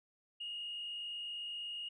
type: tone with frequency modulation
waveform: sine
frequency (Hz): 2863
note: F7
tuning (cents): +42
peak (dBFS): -39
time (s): 0.4-1.89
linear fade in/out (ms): 10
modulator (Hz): 47.9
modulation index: 0.98
effects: tanh soft clip ceiling -35 dBFS